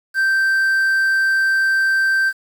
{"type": "tone", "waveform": "triangle", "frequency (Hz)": 1563, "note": "G6", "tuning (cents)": -6, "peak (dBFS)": -12, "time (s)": [0.14, 2.33], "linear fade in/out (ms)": 50, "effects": ["7-bit"]}